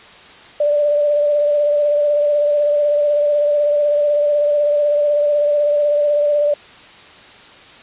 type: tone with vibrato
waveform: sine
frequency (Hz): 587.3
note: D5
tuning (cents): 0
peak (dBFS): -12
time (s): 0.6-6.54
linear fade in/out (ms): 5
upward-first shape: sine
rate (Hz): 16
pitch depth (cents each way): 24
effects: white hiss -41 dBFS RMS until 7.82 s + resampled to 8000 Hz